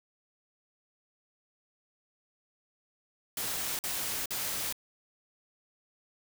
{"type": "noise bursts", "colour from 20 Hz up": "white", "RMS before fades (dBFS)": -34, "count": 3, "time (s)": [3.37, 4.726], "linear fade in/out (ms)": 2, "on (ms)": 420, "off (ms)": 48, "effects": []}